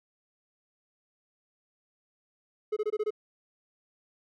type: tone bursts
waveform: triangle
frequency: 425.5 Hz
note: G#4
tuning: 42 cents sharp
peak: -24 dBFS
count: 6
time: 2.72-3.106 s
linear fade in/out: 10 ms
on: 46 ms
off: 22 ms
effects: none